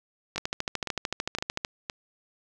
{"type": "two click trains", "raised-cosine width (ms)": 0.2, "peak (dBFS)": [-14, -11], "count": [4, 18], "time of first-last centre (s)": [[0.36, 1.898], [0.38, 1.649]], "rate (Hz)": [1.95, 13.4], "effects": []}